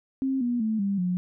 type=tone with pitch steps; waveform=sine; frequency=266.6 / 241.7 / 219.1 / 198.57 / 180 Hz; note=C4 / B3 / A3 / G3 / F#3; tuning=+33 / -37 / -7 / +23 / -47 cents; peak=-23 dBFS; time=0.22-1.17 s; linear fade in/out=0 ms; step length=190 ms; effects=none